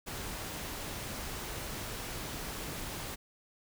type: noise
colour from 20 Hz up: pink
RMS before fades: -40 dBFS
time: 0.06-3.16 s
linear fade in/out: 20 ms
effects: none